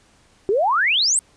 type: exponential sweep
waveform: sine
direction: up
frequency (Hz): 370 to 8870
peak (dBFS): -15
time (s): 0.49-1.19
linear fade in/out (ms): 0
effects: pink hiss -56 dBFS RMS until 1.36 s + resampled to 22050 Hz